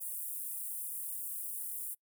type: high-pass noise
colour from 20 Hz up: pink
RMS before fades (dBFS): -40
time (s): 0-1.95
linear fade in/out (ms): 20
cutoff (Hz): 9100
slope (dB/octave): 48
effects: noise-tail reverb RT60 0.1 s tail -24 dB re dry